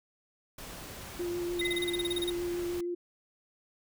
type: noise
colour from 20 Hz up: pink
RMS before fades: -44 dBFS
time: 0.58-2.81 s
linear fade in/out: 5 ms
type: tone with vibrato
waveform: sine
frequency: 349.2 Hz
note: F4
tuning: in tune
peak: -31 dBFS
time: 1.19-2.95 s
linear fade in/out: 10 ms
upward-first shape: sine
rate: 6.6 Hz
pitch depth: 14 cents each way
type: tone bursts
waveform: square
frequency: 3729 Hz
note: A#7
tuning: in tune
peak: -31 dBFS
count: 13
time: 1.59-2.3 s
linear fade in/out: 5 ms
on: 26 ms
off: 31 ms
type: tone with exponential decay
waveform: sine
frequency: 2040 Hz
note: C7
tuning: 44 cents flat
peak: -31 dBFS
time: 1.61-2.86 s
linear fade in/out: 5 ms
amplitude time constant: 270 ms
effects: none